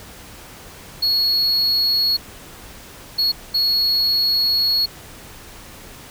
triangle tone bursts at uneven times, 4339 Hz, C#8, 38 cents flat, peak -14 dBFS, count 3, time 1.02-2.17 / 3.18-3.32 / 3.54-4.86 s, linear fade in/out 10 ms, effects pink hiss -40 dBFS RMS until 6.1 s

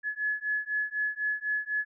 sine beating tone pair, 1702 / 1706 Hz, G#6 / G#6, +42 / +46 cents, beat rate 4 Hz, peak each -31 / -31 dBFS, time 0.03-1.85 s, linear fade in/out 50 ms, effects none

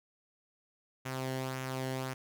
sawtooth tone with flanger, 130.81 Hz, C3, in tune, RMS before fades -37 dBFS, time 1.05-2.14 s, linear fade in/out 10 ms, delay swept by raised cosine 0.22 to 0.83 ms, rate 1.8 Hz, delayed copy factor -0.5, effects none

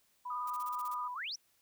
sine tone, 987.8 Hz, B5, in tune, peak -38 dBFS, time 0.25-1.16 s, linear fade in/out 10 ms
sine tone with vibrato, 1225 Hz, D#6, 27 cents flat, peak -37 dBFS, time 0.3-1.08 s, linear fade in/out 5 ms, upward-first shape square, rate 19 Hz, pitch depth 23 cents each way
blue noise bursts, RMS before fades -50 dBFS, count 8, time 0.47-0.944 s, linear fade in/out 5 ms, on 33 ms, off 30 ms
sine exponential sweep, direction up, 901 to 6130 Hz, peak -37 dBFS, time 1.14-1.36 s, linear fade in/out 10 ms
effects white hiss -72 dBFS RMS until 1.61 s

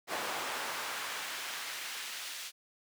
brown noise with high-pass filter sweep, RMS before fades -39 dBFS, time 0.07-2.52 s, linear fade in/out 50 ms, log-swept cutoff 770 to 3100 Hz, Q 0.76, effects none

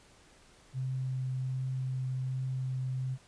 sine tone with vibrato, 129.9 Hz, C3, 12 cents flat, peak -31 dBFS, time 0.73-3.18 s, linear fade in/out 50 ms, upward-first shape triangle, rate 1.3 Hz, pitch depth 9 cents each way, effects pink hiss -60 dBFS RMS until 3.27 s + resampled to 22050 Hz

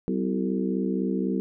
harmonic tone with a mistuned harmonic, 63.9 Hz, C2, 40 cents flat, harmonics 3 / 4 / 5 / 6 / 7, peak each -27 / -29 / -31 / -33 / -34 dBFS, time 0.08-1.4 s, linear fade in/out 0 ms, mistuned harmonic 5, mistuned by +62 cents, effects none

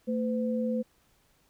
sine tone pair together, 225.2 / 507.3 Hz, A3 / B4, +40 / +46 cents, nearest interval octave + major second, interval 1406 cents, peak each -28 / -31 dBFS, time 0.07-0.83 s, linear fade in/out 20 ms, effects pink hiss -67 dBFS RMS until 1.49 s

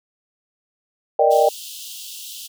sine chord, Eb major seventh, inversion second, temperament equal, 466.2 / 587.3 / 622.3 / 784 Hz, Bb4 / D5 / Eb5 / G5, 0 / 0 / 0 / 0 cents, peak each -18 / -17 / -18 / -17 dBFS, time 1.19-1.49 s, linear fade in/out 5 ms
pink high-pass noise, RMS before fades -35 dBFS, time 1.3-2.48 s, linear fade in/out 20 ms, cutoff 2800 Hz, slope 96 dB/octave
effects none

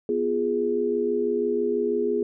sine chord, F diminished, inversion second, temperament equal, 246.9 / 349.2 / 415.3 Hz, Cb4 / F4 / Ab4, 0 / 0 / 0 cents, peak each -29 / -28 / -23 dBFS, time 0.09-2.23 s, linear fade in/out 2 ms, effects none

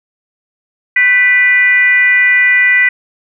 sine tone with frequency modulation, 1975.5 Hz, B6, in tune, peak -6 dBFS, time 0.96-2.89 s, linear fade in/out 5 ms, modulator 455 Hz, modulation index 0.57, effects none

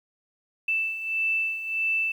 sine beating tone pair, 2647 / 2648.6 Hz, E7 / E7, +7 / +8 cents, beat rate 1.6 Hz, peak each -31 / -25 dBFS, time 0.68-2.12 s, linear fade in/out 5 ms, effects 9-bit

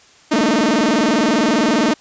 sawtooth tone with vibrato, 261.6 Hz, C4, in tune, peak -9 dBFS, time 0.31-1.94 s, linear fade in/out 10 ms, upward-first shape square, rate 20 Hz, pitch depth 280 cents each way, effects white hiss -48 dBFS RMS until 2 s + resampled to 16000 Hz

